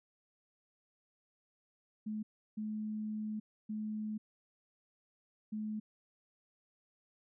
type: tone bursts at uneven times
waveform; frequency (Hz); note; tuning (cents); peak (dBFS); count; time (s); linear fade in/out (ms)
sine; 214.4; A3; -45; -36; 4; 2.06-2.23 / 2.57-3.4 / 3.69-4.18 / 5.52-5.8; 10
effects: none